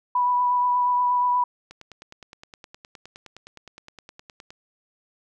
sine tone with vibrato, 985 Hz, B5, 5 cents flat, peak -18 dBFS, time 0.15-1.44 s, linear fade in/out 5 ms, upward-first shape triangle, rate 8.4 Hz, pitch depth 16 cents each way
click train, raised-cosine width 0.2 ms, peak -25 dBFS, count 28, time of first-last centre 1.71-4.505 s, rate 9.66 Hz
effects none

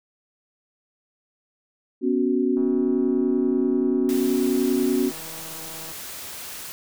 sine chord, B suspended second, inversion none, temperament equal, 246.9 / 277.2 / 370 Hz, B3 / C#4 / F#4, 0 / 0 / 0 cents, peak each -23 dBFS, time 2.01-5.12 s, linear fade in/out 50 ms
click train, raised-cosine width 1 ms, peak -31 dBFS, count 540, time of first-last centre 2.57-5.918 s, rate 161 Hz
white noise, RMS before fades -36 dBFS, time 4.09-6.72 s, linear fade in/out 0 ms
effects none

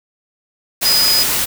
sine tone in noise, 4978 Hz, D#8, in tune, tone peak -12 dBFS, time 0.84-1.24 s, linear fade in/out 20 ms, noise white, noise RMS -17 dBFS, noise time 0.81-1.46 s, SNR +2 dB, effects none

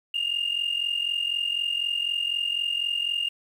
sine tone pair together, 2799 / 2843 Hz, F7 / F7, +3 / +30 cents, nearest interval unison, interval 27 cents, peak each -26 dBFS, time 0.14-3.29 s, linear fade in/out 5 ms, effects tanh soft clip ceiling -19 dBFS + 9-bit

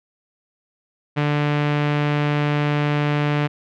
sawtooth tone with low-pass filter, 147.2 Hz, D3, 4 cents sharp, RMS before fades -20 dBFS, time 1.16-3.48 s, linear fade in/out 20 ms, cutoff 2600 Hz, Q 1.5, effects none

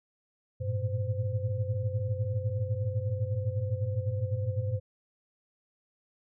sine tone cluster, 98.5 / 110.3 / 118.3 / 515 Hz, G2 / A2 / A#2 / C5, +9 / +5 / +26 / -28 cents, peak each -31 / -33 / -35 / -38 dBFS, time 0.6-4.8 s, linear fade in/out 20 ms, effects none

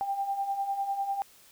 sine beating tone pair, 784 / 794 Hz, G5 / G5, 0 / +22 cents, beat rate 10 Hz, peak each -36 / -29 dBFS, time 0.01-1.22 s, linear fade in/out 0 ms, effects white hiss -57 dBFS RMS until 1.51 s

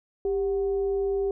sine tone with frequency modulation, 394.9 Hz, G4, 13 cents sharp, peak -23 dBFS, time 0.25-1.31 s, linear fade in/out 2 ms, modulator 345 Hz, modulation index 0.27, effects none

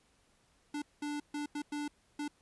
square tone bursts at uneven times, 293.7 Hz, D4, in tune, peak -36 dBFS, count 6, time 0.74-0.82 / 1.02-1.2 / 1.34-1.46 / 1.55-1.62 / 1.72-1.88 / 2.19-2.28 s, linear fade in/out 5 ms, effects pink hiss -70 dBFS RMS until 2.41 s + resampled to 24000 Hz

